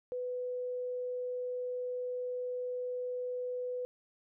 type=tone; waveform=sine; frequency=497.7 Hz; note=B4; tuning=13 cents sharp; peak=-34 dBFS; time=0.12-3.85 s; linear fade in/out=0 ms; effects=none